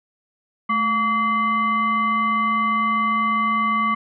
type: tone with frequency modulation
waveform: sine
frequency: 1143 Hz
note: D6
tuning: 47 cents flat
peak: -17 dBFS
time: 0.69-3.95 s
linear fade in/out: 10 ms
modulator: 925 Hz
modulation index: 0.76
effects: none